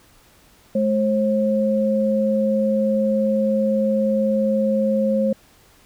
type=tone pair together; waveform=sine; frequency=212.9 / 536 Hz; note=G#3 / C5; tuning=+43 / +42 cents; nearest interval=octave + major third; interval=1599 cents; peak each=-19 dBFS; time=0.75-5.33 s; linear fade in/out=5 ms; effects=pink hiss -53 dBFS RMS until 5.85 s